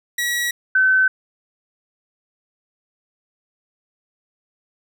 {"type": "tone pair in turn", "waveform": ["sawtooth", "sine"], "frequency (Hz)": [1923, 1526.3], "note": ["B6", "G6"], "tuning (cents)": [-47, -47], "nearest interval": "major third", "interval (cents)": 400, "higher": "first", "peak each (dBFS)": [-16, -12], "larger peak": "second", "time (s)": [[0.18, 0.51], [0.75, 1.08]], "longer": "neither", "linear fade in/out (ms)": 5, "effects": []}